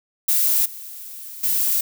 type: noise with level steps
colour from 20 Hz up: violet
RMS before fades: -18 / -36 / -20 dBFS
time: 0.28-1.81 s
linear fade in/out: 5 ms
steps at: 0.65 / 1.43 s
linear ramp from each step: 10 ms
effects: none